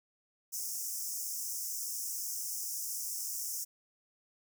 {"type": "high-pass noise", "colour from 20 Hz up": "pink", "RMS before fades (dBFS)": -38, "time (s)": [0.52, 3.65], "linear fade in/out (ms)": 20, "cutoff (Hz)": 5300, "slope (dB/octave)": 96, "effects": []}